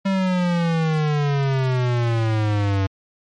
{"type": "exponential sweep", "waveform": "square", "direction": "down", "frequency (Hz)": [196, 95.8], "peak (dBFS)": -18, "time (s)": [0.05, 2.87], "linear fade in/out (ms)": 10, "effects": ["low-pass 4000 Hz 12 dB/octave", "MP3 48 kbps"]}